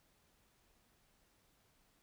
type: silence
effects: pink hiss -73 dBFS RMS until 2.02 s